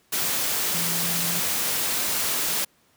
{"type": "tone in noise", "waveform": "sine", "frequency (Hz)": 170.5, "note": "F3", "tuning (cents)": -41, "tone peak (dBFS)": -32, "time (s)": [0.74, 1.4], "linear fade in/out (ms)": 10, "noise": "white", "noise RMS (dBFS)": -25, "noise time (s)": [0.12, 2.65], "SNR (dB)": -10, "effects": ["pink hiss -62 dBFS RMS until 2.96 s", "high-pass 100 Hz 12 dB/octave"]}